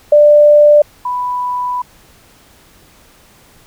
sine tone pair in turn, 592 / 989.9 Hz, D5 / B5, +14 / +4 cents, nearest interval major sixth, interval 890 cents, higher second, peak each -3 / -15 dBFS, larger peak first, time 0.12-0.82 / 1.05-1.82 s, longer second, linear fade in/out 5 ms, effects pink hiss -46 dBFS RMS until 3.66 s

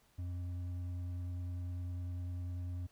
triangle tone with hard clipping, 89 Hz, F2, 33 cents sharp, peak -39 dBFS, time 0.18-2.87 s, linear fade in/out 10 ms, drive 8 dB, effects pink hiss -70 dBFS RMS until 2.91 s

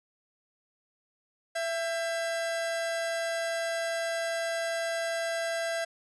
45% pulse tone pair together, 667.5 / 1600 Hz, E5 / G6, +22 / +35 cents, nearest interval octave + minor third, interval 1513 cents, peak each -30 / -36 dBFS, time 1.55-5.85 s, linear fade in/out 10 ms, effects resampled to 24000 Hz

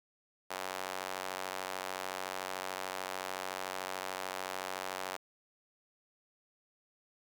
sawtooth tone with high-pass filter, 93.6 Hz, F#2, 20 cents sharp, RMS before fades -40 dBFS, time 0.5-5.17 s, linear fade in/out 10 ms, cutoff 730 Hz, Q 1.1, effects none

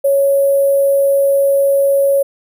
sine tone with sample-and-hold, 554.4 Hz, C#5, in tune, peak -9 dBFS, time 0.04-2.23 s, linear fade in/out 10 ms, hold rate 11025 Hz, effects none

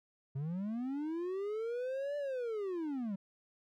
triangle linear two-way sweep, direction up then down, 130 to 587.3 to 186.2 Hz, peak -33 dBFS, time 0.35-3.16 s, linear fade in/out 10 ms, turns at 2.17 s, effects none

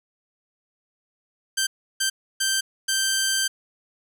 10% pulse tone bursts at uneven times, 1564 Hz, G6, 4 cents flat, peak -12 dBFS, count 4, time 1.57-1.67 / 2-2.1 / 2.4-2.61 / 2.88-3.48 s, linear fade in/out 10 ms, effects none

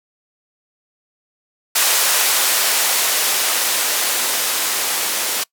violet noise with band-pass filter sweep, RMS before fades -18 dBFS, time 1.75-5.44 s, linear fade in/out 10 ms, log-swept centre 600 to 310 Hz, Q 0.74, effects noise-tail reverb RT60 0.1 s tail -24 dB re dry

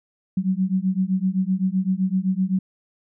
sine beating tone pair, 184.2 / 192 Hz, F#3 / G3, -7 / -36 cents, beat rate 7.8 Hz, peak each -22 dBFS, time 0.37-2.59 s, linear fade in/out 5 ms, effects none

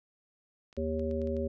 clicks, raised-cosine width 0.2 ms, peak -38 dBFS, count 7, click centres 0.728 / 0.767 / 0.995 / 1.112 / 1.217 / 1.273 / 1.367 s
harmonic tone, 79 Hz, D#2, 27 cents sharp, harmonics 1 / 3 / 5 / 7, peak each -35 / -35 / -35 / -35 dBFS, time 0.77-1.48 s, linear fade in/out 10 ms
effects none

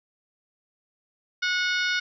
harmonic tone with a mistuned harmonic, 730 Hz, F#5, 24 cents flat, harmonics 2 / 3 / 4 / 5 / 6 / 7 / 8, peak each -25 / -30 / -34 / -32 / -36 / -35 / -40 dBFS, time 1.42-2 s, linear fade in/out 10 ms, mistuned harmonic 8, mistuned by -44 cents, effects none

